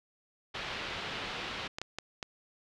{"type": "low-pass noise", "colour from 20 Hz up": "white", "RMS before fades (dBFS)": -39, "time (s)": [0.54, 1.68], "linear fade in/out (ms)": 10, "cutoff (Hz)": 3700, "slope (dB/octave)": 24}
{"type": "clicks", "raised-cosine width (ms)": 0.2, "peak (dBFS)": -19, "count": 4, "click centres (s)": [1.785, 1.816, 1.986, 2.228]}
{"effects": []}